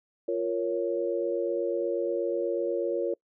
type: chord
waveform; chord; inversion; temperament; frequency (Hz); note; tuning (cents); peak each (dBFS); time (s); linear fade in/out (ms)
sine; Bb minor; second; equal; 349.2 / 466.2 / 554.4; F4 / Bb4 / Db5; 0 / 0 / 0; -30; 0.28-3.14; 5
effects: noise-tail reverb RT60 0.1 s tail -25 dB re dry